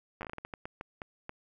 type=slowing click train; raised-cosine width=0.5 ms; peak=-24 dBFS; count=14; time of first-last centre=0.21-1.294 s; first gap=9 ms; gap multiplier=1.33; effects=11-bit